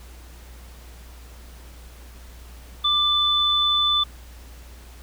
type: tone pair together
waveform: sine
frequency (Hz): 1185 / 3508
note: D6 / A7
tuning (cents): +15 / -6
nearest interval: octave + perfect fifth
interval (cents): 1879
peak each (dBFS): -24 / -18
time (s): 2.84-4.04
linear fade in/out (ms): 10
effects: added 60 Hz sine -41 dBFS peak until 5.02 s + pink hiss -49 dBFS RMS until 5.02 s